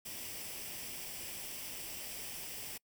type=noise with comb filter; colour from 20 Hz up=white; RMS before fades=-44 dBFS; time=0.05-2.78 s; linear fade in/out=10 ms; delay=0.37 ms; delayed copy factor=+0.55; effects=noise-tail reverb RT60 0.1 s tail -26 dB re dry